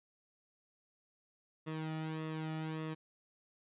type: tone with flanger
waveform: sawtooth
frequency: 157.8 Hz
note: D#3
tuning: 25 cents sharp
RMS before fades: -40 dBFS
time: 1.66-2.95 s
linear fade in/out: 20 ms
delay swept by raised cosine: 1.3 to 1.91 ms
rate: 1.7 Hz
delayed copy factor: -0.7
effects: resampled to 8000 Hz